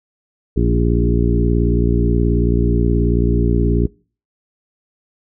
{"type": "harmonic tone with a mistuned harmonic", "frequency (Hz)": 58.6, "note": "A#1", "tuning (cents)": 10, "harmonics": [1, 2, 3, 4, 5, 6, 7], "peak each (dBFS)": [-16, -19, -21, -22, -23, -24, -24], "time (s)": [0.56, 3.87], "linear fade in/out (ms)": 10, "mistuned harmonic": 6, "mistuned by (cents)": -15, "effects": ["noise-tail reverb RT60 0.4 s tail -24 dB re dry"]}